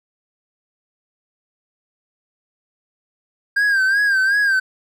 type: tone with vibrato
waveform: triangle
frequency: 1597 Hz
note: G6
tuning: 32 cents sharp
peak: -12 dBFS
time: 3.56-4.6 s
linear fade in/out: 10 ms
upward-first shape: sine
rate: 2.7 Hz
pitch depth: 80 cents each way
effects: none